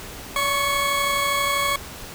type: tone pair together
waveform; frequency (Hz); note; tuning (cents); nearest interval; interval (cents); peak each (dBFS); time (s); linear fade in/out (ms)
20% pulse; 569.2 / 1106; C#5 / C#6; +46 / -4; octave; 1150; -22 / -16; 0.36-1.76; 2
effects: pink hiss -37 dBFS RMS until 2.14 s